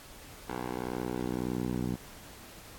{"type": "tone with band-pass filter sweep", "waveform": "10% pulse", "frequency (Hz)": 61.74, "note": "B1", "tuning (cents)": 0, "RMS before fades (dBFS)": -34, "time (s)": [0.48, 1.96], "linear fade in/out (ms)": 10, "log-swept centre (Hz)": [830, 190], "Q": 0.89, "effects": ["pink hiss -50 dBFS RMS until 2.78 s", "AAC 64 kbps"]}